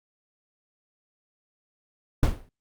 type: noise with exponential decay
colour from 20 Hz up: brown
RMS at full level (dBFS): -17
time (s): 2.23-2.49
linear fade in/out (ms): 2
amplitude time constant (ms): 55
effects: Opus 48 kbps